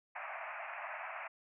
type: band-pass noise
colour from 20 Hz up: pink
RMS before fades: -44 dBFS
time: 0.15-1.28 s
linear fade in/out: 10 ms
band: 610 to 2600 Hz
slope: 96 dB/octave
effects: none